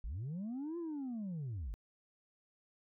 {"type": "linear two-way sweep", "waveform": "sine", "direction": "up then down", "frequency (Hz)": [41.67, 349.2, 41.67], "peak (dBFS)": -36, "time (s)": [0.04, 1.74], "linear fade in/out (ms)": 0, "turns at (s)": 0.78, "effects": ["tanh soft clip ceiling -37 dBFS"]}